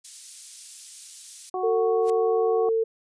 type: high-pass noise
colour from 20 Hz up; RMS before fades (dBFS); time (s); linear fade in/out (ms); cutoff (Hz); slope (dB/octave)
white; -40; 0.04-1.5; 10; 4900; 12
type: harmonic tone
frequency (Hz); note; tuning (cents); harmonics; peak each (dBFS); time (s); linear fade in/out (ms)
370; F#4; 0; 1 / 2 / 3; -29 / -29 / -35; 1.54-2.69; 2
type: tone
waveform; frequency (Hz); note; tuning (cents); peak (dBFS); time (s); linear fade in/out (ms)
sine; 450; A4; +39; -20; 1.63-2.84; 10
type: noise with exponential growth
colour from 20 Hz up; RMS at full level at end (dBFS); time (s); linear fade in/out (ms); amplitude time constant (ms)
white; -36; 2.01-2.1; 2; 18
effects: resampled to 22050 Hz